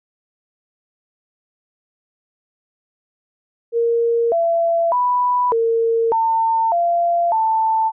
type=tone with pitch steps; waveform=sine; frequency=465.9 / 673 / 987 / 457.4 / 902 / 688 / 887 Hz; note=A#4 / E5 / B5 / A#4 / A5 / F5 / A5; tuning=-1 / +36 / -1 / -33 / +43 / -26 / +14 cents; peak=-14 dBFS; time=3.72-7.92 s; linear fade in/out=50 ms; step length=600 ms; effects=none